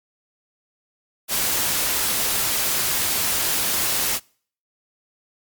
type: noise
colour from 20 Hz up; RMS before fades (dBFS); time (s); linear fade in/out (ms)
white; -22; 1.28-4.2; 50
effects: noise-tail reverb RT60 0.5 s tail -26 dB re dry + Opus 48 kbps